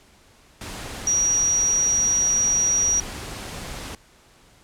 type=tone in noise; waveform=sine; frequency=5760 Hz; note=F#8; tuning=47 cents flat; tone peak=-17 dBFS; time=1.07-3 s; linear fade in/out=2 ms; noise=pink; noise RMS=-34 dBFS; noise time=0.61-3.95 s; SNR=+14 dB; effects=pink hiss -54 dBFS RMS until 4.63 s + low-pass 10000 Hz 12 dB/octave